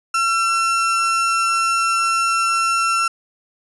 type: tone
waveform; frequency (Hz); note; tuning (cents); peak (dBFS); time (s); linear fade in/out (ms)
35% pulse; 1351; E6; +42; -14; 0.14-3.08; 5
effects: resampled to 24000 Hz + 9-bit